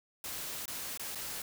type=noise with dropouts; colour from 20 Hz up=white; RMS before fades=-40 dBFS; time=0.24-1.42 s; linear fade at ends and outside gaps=2 ms; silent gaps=0.657-0.679 / 0.975-0.995 / 1.149-1.155 s; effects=none